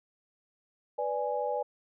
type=chord; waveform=sine; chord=G# diminished; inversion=first; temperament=equal; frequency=493.9 / 587.3 / 830.6 Hz; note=B4 / D5 / G#5; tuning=0 / 0 / 0 cents; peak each=-33 dBFS; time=0.98-1.63 s; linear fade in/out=10 ms; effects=none